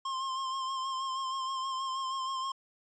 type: tone with vibrato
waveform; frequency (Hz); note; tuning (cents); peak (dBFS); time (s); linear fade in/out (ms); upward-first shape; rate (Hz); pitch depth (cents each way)
square; 1059; C6; +21; -33; 0.05-2.52; 5; sine; 6.3; 33
effects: resampled to 16000 Hz